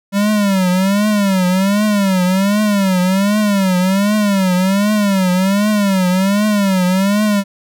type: tone with vibrato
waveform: square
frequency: 196 Hz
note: G3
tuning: in tune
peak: -12 dBFS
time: 0.12-7.44 s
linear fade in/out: 50 ms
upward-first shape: triangle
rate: 1.3 Hz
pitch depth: 160 cents each way
effects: none